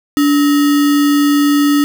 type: tone with sample-and-hold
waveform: sine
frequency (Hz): 289.3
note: D4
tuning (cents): -26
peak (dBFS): -8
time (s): 0.17-1.84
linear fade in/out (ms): 0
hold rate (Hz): 1575
effects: none